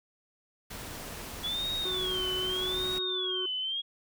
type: noise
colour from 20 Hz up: pink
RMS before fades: -41 dBFS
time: 0.7-2.99 s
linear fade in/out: 10 ms
type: tone with vibrato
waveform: sine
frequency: 3369 Hz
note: G#7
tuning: 24 cents sharp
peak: -30 dBFS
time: 1.43-3.82 s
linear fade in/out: 20 ms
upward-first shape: sine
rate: 0.83 Hz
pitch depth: 190 cents each way
type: harmonic tone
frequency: 370 Hz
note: F#4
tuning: in tune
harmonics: 1 / 3 / 4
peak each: -35 / -45 / -47 dBFS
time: 1.85-3.46 s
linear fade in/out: 5 ms
effects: none